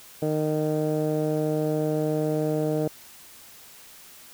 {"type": "tone with low-pass filter", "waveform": "15% pulse", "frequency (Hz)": 153.8, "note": "D#3", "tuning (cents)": -20, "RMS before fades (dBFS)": -25, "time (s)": [0.22, 2.88], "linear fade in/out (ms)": 5, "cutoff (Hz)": 590, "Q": 1.7, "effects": ["white hiss -48 dBFS RMS until 4.33 s"]}